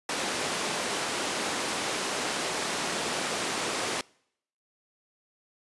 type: band-pass noise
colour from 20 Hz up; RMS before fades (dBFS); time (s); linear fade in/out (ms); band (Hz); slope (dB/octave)
pink; -31; 0.09-4.01; 2; 300 to 9600; 12
effects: noise-tail reverb RT60 0.7 s tail -25 dB re dry + resampled to 24000 Hz